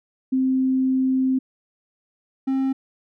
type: tone pair in turn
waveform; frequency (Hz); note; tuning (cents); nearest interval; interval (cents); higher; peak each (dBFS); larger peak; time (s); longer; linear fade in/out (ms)
sine / triangle; 261.3 / 266.6; C4 / C4; -2 / +33; unison; 35; second; -17; neither; 0.32-1.39 / 2.47-2.73; first; 10
effects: none